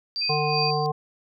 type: tone with tremolo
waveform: sine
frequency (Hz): 4687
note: D8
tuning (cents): -4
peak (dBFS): -23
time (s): 0.16-0.86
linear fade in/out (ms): 0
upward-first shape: sine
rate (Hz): 2.7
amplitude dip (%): 75
type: tone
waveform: sine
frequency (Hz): 2489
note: D#7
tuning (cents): 0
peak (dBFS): -30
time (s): 0.21-0.71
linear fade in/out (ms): 10
type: harmonic tone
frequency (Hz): 150.5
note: D3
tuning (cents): +43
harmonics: 1 / 3 / 5 / 7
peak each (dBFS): -27 / -27 / -26 / -30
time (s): 0.29-0.92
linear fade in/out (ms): 10
effects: none